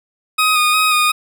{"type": "tone with vibrato", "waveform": "20% pulse", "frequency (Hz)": 1244.5, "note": "D#6", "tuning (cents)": 0, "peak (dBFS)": -7, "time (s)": [0.38, 1.12], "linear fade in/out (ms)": 10, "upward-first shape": "square", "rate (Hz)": 2.8, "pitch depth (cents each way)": 20, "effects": []}